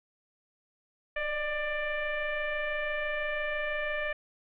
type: tone with frequency modulation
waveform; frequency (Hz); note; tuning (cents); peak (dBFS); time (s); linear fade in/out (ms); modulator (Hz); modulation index
sine; 1189; D6; +21; -29; 1.16-4.13; 5; 588; 2
effects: none